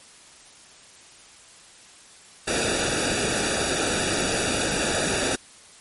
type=noise with comb filter; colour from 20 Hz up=pink; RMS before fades=-24 dBFS; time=2.47-5.36 s; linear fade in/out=10 ms; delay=0.95 ms; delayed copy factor=-0.8; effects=white hiss -49 dBFS RMS until 5.8 s + MP3 48 kbps